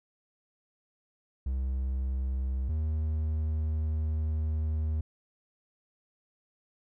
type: tone pair in turn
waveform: triangle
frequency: 65.41 / 77.81 Hz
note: C2 / D#2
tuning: 0 / +1 cents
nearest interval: minor third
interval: 301 cents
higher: second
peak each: -26 / -25 dBFS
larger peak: second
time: 1.46-2.69 / 2.69-5.01 s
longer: second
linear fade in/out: 5 ms
effects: none